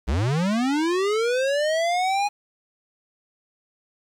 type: linear sweep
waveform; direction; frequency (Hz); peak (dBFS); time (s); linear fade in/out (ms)
square; up; 55 to 830.6; -21; 0.07-2.29; 20
effects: low-pass 7000 Hz 12 dB/octave + 8-bit